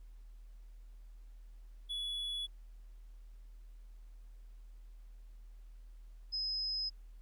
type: tone pair in turn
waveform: triangle / sine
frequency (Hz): 3401 / 5080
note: G#7 / D#8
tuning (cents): +40 / +35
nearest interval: perfect fifth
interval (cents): 695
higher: second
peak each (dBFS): -35 / -34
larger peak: second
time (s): 1.89-2.47 / 6.32-6.9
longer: neither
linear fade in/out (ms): 20
effects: added 40 Hz sine -50 dBFS peak until 7.21 s + pink hiss -75 dBFS RMS until 7.21 s